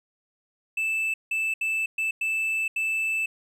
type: tone bursts at uneven times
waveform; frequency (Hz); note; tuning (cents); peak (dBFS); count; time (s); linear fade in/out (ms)
triangle; 2637; E7; 0; -22; 6; 0.77-1.14 / 1.31-1.54 / 1.61-1.86 / 1.98-2.11 / 2.21-2.68 / 2.76-3.26; 5
effects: none